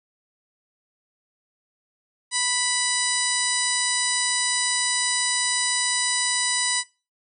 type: harmonic tone with a mistuned harmonic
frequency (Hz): 987.8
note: B5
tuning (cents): 0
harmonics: 1 / 2 / 3 / 4 / 5 / 6 / 7 / 8 / 9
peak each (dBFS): -33 / -29 / -34 / -28 / -29 / -32 / -34 / -31 / -25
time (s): 2.31-6.84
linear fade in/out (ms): 50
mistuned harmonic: 7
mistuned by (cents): +34
effects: noise-tail reverb RT60 0.3 s tail -20 dB re dry